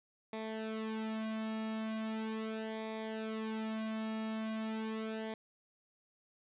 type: tone with flanger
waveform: sawtooth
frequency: 220 Hz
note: A3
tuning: in tune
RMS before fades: -39 dBFS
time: 0.33-5.34 s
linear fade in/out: 2 ms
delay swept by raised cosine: 0.68 to 2.58 ms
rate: 0.39 Hz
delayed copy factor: -0.8
effects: resampled to 8000 Hz + 11-bit